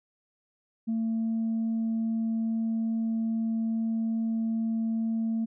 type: tone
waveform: sine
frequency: 225.2 Hz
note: A3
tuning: 40 cents sharp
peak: -24 dBFS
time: 0.87-5.46 s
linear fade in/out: 20 ms
effects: tanh soft clip ceiling -23 dBFS